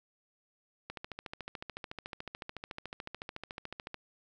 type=click train; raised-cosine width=0.3 ms; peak=-24 dBFS; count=43; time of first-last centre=0.9-3.943 s; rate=13.8 Hz; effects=none